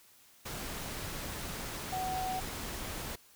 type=tone in noise; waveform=sine; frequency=747 Hz; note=F#5; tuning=16 cents sharp; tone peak=-33 dBFS; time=1.92-2.4 s; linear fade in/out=10 ms; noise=pink; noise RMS=-40 dBFS; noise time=0.45-3.16 s; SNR=+4 dB; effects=white hiss -61 dBFS RMS until 3.35 s